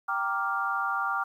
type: chord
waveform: sine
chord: G minor seventh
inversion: none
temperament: equal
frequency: 784 / 932.3 / 1174.7 / 1396.9 Hz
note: G5 / Bb5 / D6 / F6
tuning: 0 / 0 / 0 / 0 cents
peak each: -33 / -36 / -30 / -30 dBFS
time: 0.08-1.24 s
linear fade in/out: 10 ms
effects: 10-bit